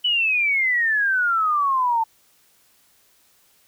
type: exponential sweep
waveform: sine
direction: down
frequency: 3000 to 887 Hz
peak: -17 dBFS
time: 0.04-2.04 s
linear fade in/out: 10 ms
effects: white hiss -59 dBFS RMS until 3.67 s